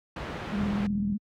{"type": "low-pass noise", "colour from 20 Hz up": "pink", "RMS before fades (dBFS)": -35, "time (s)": [0.16, 0.87], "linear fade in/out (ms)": 5, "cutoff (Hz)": 2300, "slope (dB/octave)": 12}
{"type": "tone with vibrato", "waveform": "sine", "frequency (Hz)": 203.5, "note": "G#3", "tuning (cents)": -35, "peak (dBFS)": -26, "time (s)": [0.52, 1.18], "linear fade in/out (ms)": 20, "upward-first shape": "square", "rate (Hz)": 16, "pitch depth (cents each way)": 58}
{"type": "click train", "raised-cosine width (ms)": 5, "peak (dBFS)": -25, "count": 22, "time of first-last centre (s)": [0.61, 1.125], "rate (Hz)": 40.8}
{"effects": ["high-pass 60 Hz 12 dB/octave"]}